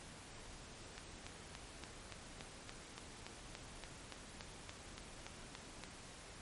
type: click train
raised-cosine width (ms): 0.2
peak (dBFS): -29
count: 18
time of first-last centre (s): 0.98-5.837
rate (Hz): 3.5
effects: pink hiss -54 dBFS RMS until 6.41 s + MP3 48 kbps